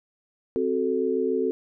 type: chord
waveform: sine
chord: F# diminished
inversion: second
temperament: equal with one note detuned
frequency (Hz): 261.6 / 372.8 / 440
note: C4 / F#4 / A4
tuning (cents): 0 / +13 / 0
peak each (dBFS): -28 / -26 / -25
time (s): 0.56-1.51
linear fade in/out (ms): 0
effects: none